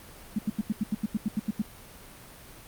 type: tone bursts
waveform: sine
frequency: 212.5 Hz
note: G#3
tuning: 40 cents sharp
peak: -23 dBFS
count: 12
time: 0.36-1.62 s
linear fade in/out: 5 ms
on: 28 ms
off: 84 ms
effects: pink hiss -48 dBFS RMS until 2.67 s + Opus 32 kbps